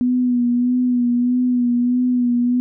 sine tone with vibrato, 245.8 Hz, B3, 8 cents flat, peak -14 dBFS, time 0.01-2.6 s, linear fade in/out 0 ms, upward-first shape sine, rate 1.6 Hz, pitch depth 33 cents each way, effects none

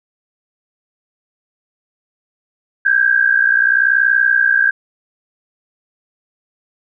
sine tone pair together, 1567.2 / 1628 Hz, G6 / G#6, -1 / -35 cents, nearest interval minor second, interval 66 cents, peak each -13 dBFS, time 2.85-4.71 s, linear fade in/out 10 ms, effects none

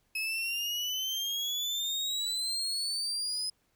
35% pulse exponential sweep, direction up, 2567 to 5070 Hz, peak -29 dBFS, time 0.15-3.5 s, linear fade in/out 5 ms, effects pink hiss -73 dBFS RMS until 3.75 s

